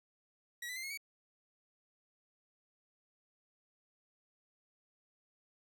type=tone with pitch steps; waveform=sawtooth; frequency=1919 / 1998.2 / 2081 / 2166 / 2256 Hz; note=A#6 / B6 / C7 / C#7 / C#7; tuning=+50 / +20 / -10 / -41 / +30 cents; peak=-37 dBFS; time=0.62-0.975 s; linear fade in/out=5 ms; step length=71 ms; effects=none